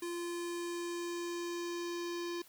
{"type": "tone with low-pass filter sweep", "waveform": "square", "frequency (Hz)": 345.6, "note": "F4", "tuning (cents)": -18, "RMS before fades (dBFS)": -39, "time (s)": [0.02, 2.42], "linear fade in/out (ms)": 5, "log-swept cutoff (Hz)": [10000, 5200], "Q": 2, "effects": ["white hiss -60 dBFS RMS until 2.48 s"]}